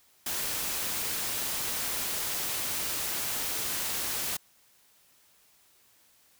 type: noise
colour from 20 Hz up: white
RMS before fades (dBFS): -32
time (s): 0.26-4.37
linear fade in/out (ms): 5
effects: white hiss -63 dBFS RMS until 6.39 s